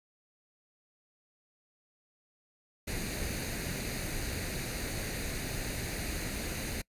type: noise with comb filter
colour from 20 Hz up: pink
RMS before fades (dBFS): -36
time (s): 2.87-6.82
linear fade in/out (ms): 10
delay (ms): 0.46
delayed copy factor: +0.6
effects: noise-tail reverb RT60 0.1 s tail -25 dB re dry + resampled to 32000 Hz